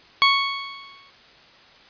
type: tone with exponential decay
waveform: 15% pulse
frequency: 1108.7 Hz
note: C#6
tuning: in tune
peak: -5 dBFS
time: 0.22-1.1 s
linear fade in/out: 0 ms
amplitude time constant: 190 ms
effects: white hiss -50 dBFS RMS until 1.89 s + resampled to 11025 Hz